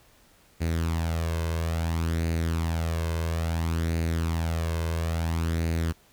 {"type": "tone with flanger", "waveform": "sawtooth", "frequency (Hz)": 82.41, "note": "E2", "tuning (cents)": 0, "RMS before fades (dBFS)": -27, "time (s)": [0.6, 5.93], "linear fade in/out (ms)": 20, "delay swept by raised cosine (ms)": [0.45, 1.95], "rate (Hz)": 0.59, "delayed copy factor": 0.55, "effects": ["pink hiss -59 dBFS RMS until 6.12 s"]}